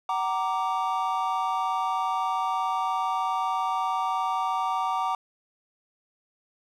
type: chord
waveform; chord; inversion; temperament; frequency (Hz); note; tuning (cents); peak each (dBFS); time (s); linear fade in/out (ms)
triangle; Gb augmented; none; equal with one note detuned; 755.5 / 932.3 / 1174.7; Gb5 / Bb5 / D6; +36 / 0 / 0; -27; 0.09-5.15; 2
effects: none